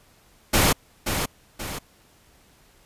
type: noise with echo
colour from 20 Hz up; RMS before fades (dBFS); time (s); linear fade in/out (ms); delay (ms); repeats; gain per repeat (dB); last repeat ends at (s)
pink; -18; 0.53-0.73; 10; 530; 2; -7; 1.79
effects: pink hiss -57 dBFS RMS until 2.85 s + resampled to 32000 Hz